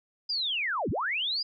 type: linear two-way sweep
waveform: sine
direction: down then up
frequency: 4999 to 61.74 to 4999 Hz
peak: -27 dBFS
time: 0.29-1.43 s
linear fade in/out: 10 ms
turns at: 0.9 s
effects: none